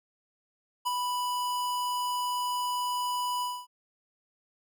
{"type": "tone with ADSR envelope", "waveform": "square", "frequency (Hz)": 987.8, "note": "B5", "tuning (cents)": 0, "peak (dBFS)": -26, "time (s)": [0.85, 3.67], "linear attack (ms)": 20, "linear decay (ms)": 27, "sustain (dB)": -3, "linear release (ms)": 250, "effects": []}